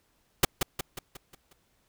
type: noise with echo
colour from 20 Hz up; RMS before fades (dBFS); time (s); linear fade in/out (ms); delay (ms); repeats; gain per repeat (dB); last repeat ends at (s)
pink; -19; 0.43-0.45; 5; 180; 6; -6; 1.53
effects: pink hiss -70 dBFS RMS until 1.88 s